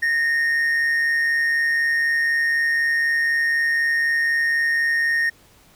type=tone with amplitude modulation; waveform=triangle; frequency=1846 Hz; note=A#6; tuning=17 cents flat; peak=-14 dBFS; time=0.02-5.3 s; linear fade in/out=10 ms; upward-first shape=sine; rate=144 Hz; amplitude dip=35%; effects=pink hiss -53 dBFS RMS until 5.75 s